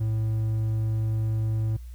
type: tone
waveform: triangle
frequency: 110 Hz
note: A2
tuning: in tune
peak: -21 dBFS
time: 0-1.77 s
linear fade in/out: 10 ms
effects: added 60 Hz sine -37 dBFS peak until 1.94 s + white hiss -61 dBFS RMS until 1.94 s